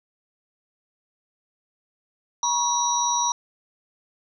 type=tone cluster; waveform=sine; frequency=961 / 1105 / 3883 / 5800 Hz; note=B5 / C#6 / B7 / F#8; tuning=-48 / -6 / -30 / -35 cents; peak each=-23 / -31 / -31 / -24 dBFS; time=2.43-3.32 s; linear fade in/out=2 ms; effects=none